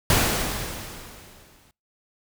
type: noise with exponential decay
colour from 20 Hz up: pink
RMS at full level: -18 dBFS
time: 0.1-1.71 s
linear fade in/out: 1 ms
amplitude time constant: 350 ms
effects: noise-tail reverb RT60 0.3 s tail -26 dB re dry